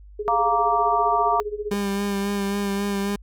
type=tone with tremolo; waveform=sine; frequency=417.6 Hz; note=G#4; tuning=10 cents sharp; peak=-23 dBFS; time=0.19-1.74 s; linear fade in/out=5 ms; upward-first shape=sine; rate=15 Hz; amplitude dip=85%
type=harmonic tone; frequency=233.1 Hz; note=A#3; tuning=in tune; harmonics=3 / 4 / 5; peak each=-22 / -22 / -22 dBFS; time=0.28-1.4 s; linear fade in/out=0 ms
type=tone with vibrato; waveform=30% pulse; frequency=200.2 Hz; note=G3; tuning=37 cents sharp; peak=-20 dBFS; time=1.71-3.16 s; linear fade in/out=5 ms; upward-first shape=sine; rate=3.7 Hz; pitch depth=22 cents each way
effects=added 50 Hz sine -42 dBFS peak until 3.22 s